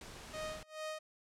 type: noise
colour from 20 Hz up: pink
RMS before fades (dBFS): -50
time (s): 0.01-0.63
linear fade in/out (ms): 2
type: tone with tremolo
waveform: sawtooth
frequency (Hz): 622.3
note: D#5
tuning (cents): 0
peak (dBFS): -35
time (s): 0.33-0.99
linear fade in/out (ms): 10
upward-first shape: sine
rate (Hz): 2.3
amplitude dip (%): 95
effects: low-pass 9000 Hz 12 dB/octave